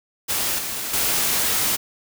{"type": "noise with level steps", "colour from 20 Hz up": "white", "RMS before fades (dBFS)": [-23, -28, -21], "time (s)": [0.28, 1.77], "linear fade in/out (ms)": 20, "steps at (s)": [0.58, 0.93], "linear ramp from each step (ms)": 10, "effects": []}